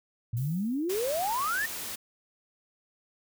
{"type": "exponential sweep", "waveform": "sine", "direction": "up", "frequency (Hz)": [109.5, 1865], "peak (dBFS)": -27, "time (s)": [0.33, 1.66], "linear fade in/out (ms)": 5}
{"type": "noise with exponential decay", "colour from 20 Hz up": "violet", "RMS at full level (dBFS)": -45, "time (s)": [0.37, 1.71], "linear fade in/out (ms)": 0, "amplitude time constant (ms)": 290}
{"type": "noise", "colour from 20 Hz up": "white", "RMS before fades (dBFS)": -37, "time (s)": [0.89, 1.96], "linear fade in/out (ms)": 10}
{"effects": []}